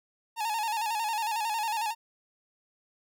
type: tone with vibrato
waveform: 45% pulse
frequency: 880 Hz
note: A5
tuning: in tune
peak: -28 dBFS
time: 0.36-1.95 s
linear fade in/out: 50 ms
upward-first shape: square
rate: 11 Hz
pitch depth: 70 cents each way
effects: none